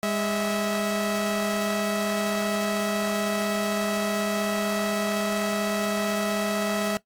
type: tone pair together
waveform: sawtooth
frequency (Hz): 204.4 / 649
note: G#3 / E5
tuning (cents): -27 / -27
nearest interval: octave + minor sixth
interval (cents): 2000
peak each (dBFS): -23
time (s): 0.03-6.97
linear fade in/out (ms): 0
effects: noise-tail reverb RT60 0.1 s tail -18 dB re dry + AAC 64 kbps